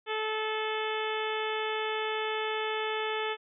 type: harmonic tone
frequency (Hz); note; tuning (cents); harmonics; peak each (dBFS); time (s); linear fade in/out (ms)
434.7; A4; -21; 1 / 2 / 3 / 4 / 5 / 6 / 7 / 8; -33 / -36 / -38 / -39 / -40 / -41 / -41 / -42; 0.06-3.37; 50
effects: none